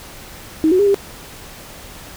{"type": "tone with pitch steps", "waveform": "sine", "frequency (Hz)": [316.1, 369, 406.5, 398.1], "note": ["D#4", "F#4", "G#4", "G4"], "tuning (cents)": [27, -5, -37, 27], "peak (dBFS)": -10, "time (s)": [0.64, 0.944], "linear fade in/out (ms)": 0, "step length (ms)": 76, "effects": ["pink hiss -37 dBFS RMS until 2.16 s"]}